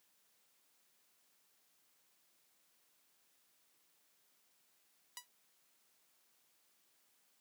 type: tone with exponential decay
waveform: 5% pulse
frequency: 979 Hz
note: B5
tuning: 15 cents flat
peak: -29 dBFS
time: 5.17-5.27 s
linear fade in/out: 1 ms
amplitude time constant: 20 ms
effects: white hiss -74 dBFS RMS until 7.4 s + high-pass 150 Hz 12 dB/octave